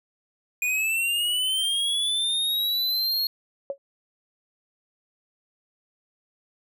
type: linear sweep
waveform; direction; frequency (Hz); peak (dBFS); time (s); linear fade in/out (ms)
square; up; 2448 to 4303; -23; 0.62-3.27; 2
type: tone with exponential decay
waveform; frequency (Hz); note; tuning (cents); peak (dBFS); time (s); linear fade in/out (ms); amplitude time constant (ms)
sine; 554.4; C#5; 0; -22; 3.7-3.78; 1; 16
effects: none